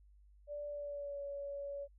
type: tone with pitch glide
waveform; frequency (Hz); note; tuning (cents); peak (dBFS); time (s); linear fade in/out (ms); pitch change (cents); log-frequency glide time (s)
sine; 584 to 564.8; D5 to C#5; -10 to +32; -40; 0.47-1.88; 50; -58; 0.67-1.22
effects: added 50 Hz sine -60 dBFS peak until 1.98 s